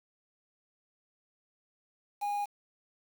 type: tone with quantisation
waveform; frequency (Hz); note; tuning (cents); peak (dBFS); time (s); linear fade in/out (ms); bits
triangle; 819; G#5; -24; -28; 2.21-2.46; 20; 8
effects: none